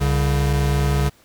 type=tone pair together; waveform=square; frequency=66.74 / 141 Hz; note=C2 / C#3; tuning=+35 / +30 cents; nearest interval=octave + minor second; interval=1295 cents; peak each=-20 dBFS; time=0-1.1 s; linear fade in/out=20 ms; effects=pink hiss -54 dBFS RMS until 1.24 s